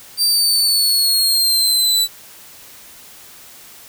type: exponential sweep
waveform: sawtooth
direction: down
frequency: 4699 to 3951 Hz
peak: -10 dBFS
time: 0.17-2.08 s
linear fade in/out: 50 ms
effects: white hiss -41 dBFS RMS until 3.88 s